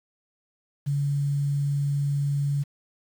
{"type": "tone", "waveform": "sine", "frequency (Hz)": 142.2, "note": "C#3", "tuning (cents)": 45, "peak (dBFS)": -22, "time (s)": [0.86, 2.64], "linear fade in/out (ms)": 20, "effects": ["8-bit"]}